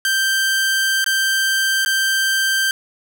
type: tone with dropouts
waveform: sawtooth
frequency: 1568 Hz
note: G6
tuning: in tune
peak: -12 dBFS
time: 0.05-2.71 s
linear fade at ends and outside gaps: 1 ms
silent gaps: 1.043-1.062 / 1.849-1.86 s
effects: none